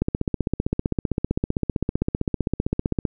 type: click train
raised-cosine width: 3 ms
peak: -8 dBFS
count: 48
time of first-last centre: 0.02-3.052 s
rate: 15.5 Hz
effects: none